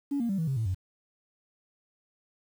sine tone with pitch steps, 282.2 / 234.6 / 194.99 / 162.08 / 134.73 / 111.99 / 93.09 Hz, C#4 / A#3 / G3 / E3 / C#3 / A2 / F#2, +31 / +11 / -9 / -29 / -49 / +31 / +11 cents, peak -25 dBFS, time 0.11-0.747 s, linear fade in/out 10 ms, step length 91 ms, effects tanh soft clip ceiling -22 dBFS + 9-bit

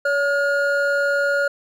triangle tone pair together, 566 / 1427.3 Hz, C#5 / F6, +36 / +37 cents, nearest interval octave + major third, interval 1601 cents, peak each -18 dBFS, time 0.05-1.48 s, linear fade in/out 5 ms, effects none

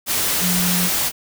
sine tone in noise, 179.4 Hz, F3, 47 cents sharp, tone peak -20 dBFS, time 0.4-0.9 s, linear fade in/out 50 ms, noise white, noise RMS -20 dBFS, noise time 0.06-1.12 s, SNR -3 dB, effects none

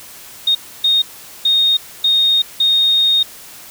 sine tone bursts at uneven times, 3706 Hz, A#7, 11 cents flat, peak -10 dBFS, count 5, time 0.47-0.55 / 0.84-1.02 / 1.45-1.77 / 2.04-2.42 / 2.6-3.23 s, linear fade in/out 5 ms, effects white hiss -37 dBFS RMS until 3.7 s

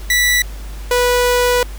sawtooth tone pair in turn, 1964 / 491 Hz, B6 / B4, -10 / -10 cents, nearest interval 2 octaves, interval 2400 cents, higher first, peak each -8 dBFS, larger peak neither, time 0.1-0.42 / 0.91-1.63 s, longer second, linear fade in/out 2 ms, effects added 50 Hz sine -26 dBFS peak until 1.78 s + pink hiss -39 dBFS RMS until 1.78 s

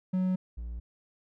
triangle tone pair in turn, 185.1 / 58.3 Hz, F#3 / A#1, +1 / +1 cents, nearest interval octave + minor sixth, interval 2000 cents, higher first, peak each -23 / -33 dBFS, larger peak first, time 0.13-0.36 / 0.57-0.8 s, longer neither, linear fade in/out 10 ms, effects none

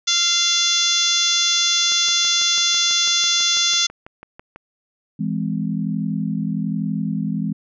harmonic tone, 692 Hz, F5, 16 cents flat, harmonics 2 / 3 / 4 / 5 / 6 / 7 / 8 / 9 / 10, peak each -29 / -29 / -29 / -19 / -26 / -25 / -25 / -22 / -30 dBFS, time 0.07-3.87 s, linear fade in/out 10 ms
click train, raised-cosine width 0.5 ms, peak -23 dBFS, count 17, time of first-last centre 1.92-4.56 s, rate 6.06 Hz
sine chord, E augmented, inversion none, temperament just, 164.81 / 206 / 257.5 Hz, E3 / G#3 / B#3, 0 / -14 / -28 cents, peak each -24 / -23 / -27 dBFS, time 5.19-7.53 s, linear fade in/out 10 ms
effects none

